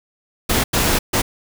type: noise bursts at uneven times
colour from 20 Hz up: pink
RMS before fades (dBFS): -17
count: 3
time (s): 0.49-0.64 / 0.73-0.99 / 1.13-1.22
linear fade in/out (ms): 10
effects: none